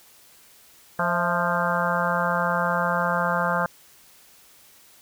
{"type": "harmonic tone with a mistuned harmonic", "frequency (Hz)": 174.61, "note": "F3", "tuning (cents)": 0, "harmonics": [1, 3, 4, 5, 6, 7, 8, 9], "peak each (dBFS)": [-29, -29, -29, -29, -29, -29, -29, -29], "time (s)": [0.99, 3.66], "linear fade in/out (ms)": 2, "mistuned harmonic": 4, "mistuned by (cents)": -65, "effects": ["white hiss -53 dBFS RMS until 5.01 s"]}